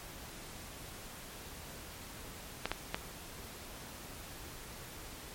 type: clicks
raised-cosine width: 0.3 ms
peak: -16 dBFS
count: 3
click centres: 2.656 / 2.716 / 2.945 s
effects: pink hiss -48 dBFS RMS until 5.34 s + MP3 64 kbps